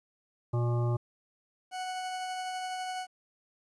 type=harmonic tone; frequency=119.7 Hz; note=A#2; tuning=46 cents sharp; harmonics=1 / 3 / 5 / 7 / 9 / 10; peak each=-26 / -36 / -40 / -43 / -45 / -46 dBFS; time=0.53-0.97 s; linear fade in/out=10 ms
type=tone with tremolo; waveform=40% pulse; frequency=740 Hz; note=F#5; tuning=in tune; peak=-32 dBFS; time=1.71-3.07 s; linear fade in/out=50 ms; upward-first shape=triangle; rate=12 Hz; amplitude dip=25%
effects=resampled to 22050 Hz + 11-bit